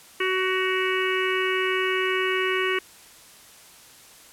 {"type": "harmonic tone with a mistuned harmonic", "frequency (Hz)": 374.8, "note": "F#4", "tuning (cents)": 22, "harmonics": [1, 3, 4, 5, 6, 7, 8], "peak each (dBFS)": [-25, -30, -32, -29, -30, -34, -32], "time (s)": [0.2, 2.79], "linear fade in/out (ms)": 5, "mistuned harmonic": 8, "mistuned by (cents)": -53, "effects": ["white hiss -49 dBFS RMS until 4.32 s", "low-pass 12000 Hz 12 dB/octave"]}